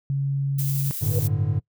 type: tone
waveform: sine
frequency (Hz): 138.59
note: C#3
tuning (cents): 0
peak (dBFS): -21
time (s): 0.1-0.91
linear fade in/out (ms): 0
type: noise with tremolo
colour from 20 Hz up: violet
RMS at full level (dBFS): -30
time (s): 0.58-1.28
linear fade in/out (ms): 10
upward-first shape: sine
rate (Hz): 11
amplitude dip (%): 25
type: chord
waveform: triangle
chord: G suspended second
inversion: none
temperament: just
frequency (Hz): 98 / 110.25 / 147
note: G2 / A2 / D3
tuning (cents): 0 / +4 / +2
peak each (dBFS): -23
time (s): 1.01-1.6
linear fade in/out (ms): 20
type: tone with exponential growth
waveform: sine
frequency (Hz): 483.2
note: B4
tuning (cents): -38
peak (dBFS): -23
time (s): 1.01-1.19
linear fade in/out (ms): 2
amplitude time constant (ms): 39
effects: noise-tail reverb RT60 0.1 s tail -22 dB re dry